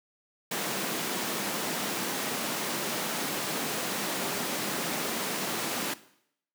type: high-pass noise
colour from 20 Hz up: pink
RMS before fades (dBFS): -32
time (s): 0.51-5.94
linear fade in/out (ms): 5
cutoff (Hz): 180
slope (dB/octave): 24
effects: noise-tail reverb RT60 0.7 s tail -17 dB re dry